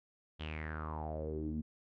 sawtooth tone with low-pass filter sweep, 77.78 Hz, D#2, in tune, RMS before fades -40 dBFS, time 0.39-1.62 s, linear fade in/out 20 ms, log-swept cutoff 3300 to 220 Hz, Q 7, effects none

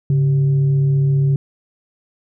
sine tone with frequency modulation, 140.4 Hz, C#3, 22 cents sharp, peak -12 dBFS, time 0.1-1.36 s, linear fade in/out 2 ms, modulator 246 Hz, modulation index 0.24, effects none

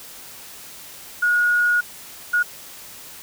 sine tone bursts at uneven times, 1446 Hz, F#6, 40 cents flat, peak -15 dBFS, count 2, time 1.22-1.81 / 2.33-2.43 s, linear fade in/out 10 ms, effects white hiss -40 dBFS RMS until 3.22 s

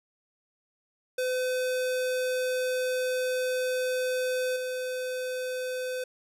square tone with level steps, 508 Hz, B4, 49 cents sharp, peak -27 / -31 dBFS, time 1.18-6.04 s, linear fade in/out 5 ms, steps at 4.56 s, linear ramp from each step 5 ms, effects resampled to 32000 Hz

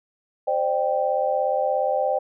sine chord, C suspended second, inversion none, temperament equal with one note detuned, 523.3 / 600.4 / 784 Hz, C5 / D5 / G5, 0 / +38 / 0 cents, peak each -24 dBFS, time 0.47-2.19 s, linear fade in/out 10 ms, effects none

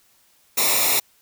white noise with comb filter, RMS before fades -19 dBFS, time 0.57-1 s, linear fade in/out 10 ms, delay 0.64 ms, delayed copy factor -0.8, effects white hiss -59 dBFS RMS until 1.21 s

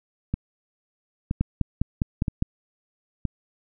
two click trains, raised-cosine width 5 ms, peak -12 / -9 dBFS, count 4 / 6, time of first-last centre 0.34-3.253 / 1.41-2.424 s, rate 1.03 / 4.93 Hz, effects none

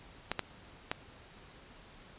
clicks, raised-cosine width 0.3 ms, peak -15 dBFS, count 3, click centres 0.316 / 0.393 / 0.915 s, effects pink hiss -55 dBFS RMS until 2.18 s + resampled to 8000 Hz

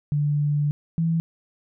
sine tone pair in turn, 146.7 / 164.7 Hz, D3 / E3, -2 / -1 cents, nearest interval major second, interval 201 cents, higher second, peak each -19 dBFS, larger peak neither, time 0.12-0.71 / 0.98-1.2 s, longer first, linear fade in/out 0 ms, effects none

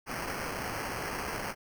white noise with sample-and-hold, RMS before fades -36 dBFS, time 0.06-1.55 s, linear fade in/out 50 ms, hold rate 3675 Hz, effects none

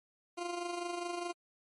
20% pulse tone with amplitude modulation, 349 Hz, F4, 1 cent flat, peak -29 dBFS, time 0.37-1.33 s, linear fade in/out 20 ms, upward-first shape sine, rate 24.9 Hz, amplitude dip 55%, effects MP3 48 kbps

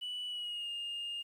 sine tone with pitch glide, 2960 to 2828 Hz, F#7 to F7, 0 to +21 cents, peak -35 dBFS, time 0.01-1.23 s, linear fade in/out 20 ms, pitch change -79 cents, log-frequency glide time 0.27-0.69 s, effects tanh soft clip ceiling -35 dBFS + 11-bit

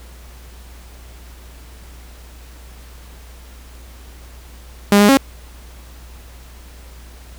sawtooth tone with pitch steps, 203 / 205.7 / 272.2 Hz, G#3 / G#3 / C#4, -39 / -16 / -31 cents, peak -4 dBFS, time 4.92-5.172 s, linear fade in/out 2 ms, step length 84 ms, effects added 60 Hz sine -37 dBFS peak until 7.38 s + pink hiss -45 dBFS RMS until 7.38 s

